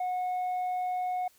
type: tone with tanh clipping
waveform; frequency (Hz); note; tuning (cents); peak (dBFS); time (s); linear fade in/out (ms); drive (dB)
triangle; 730; F#5; -24; -29; 0-1.28; 5; 7
effects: white hiss -63 dBFS RMS until 1.38 s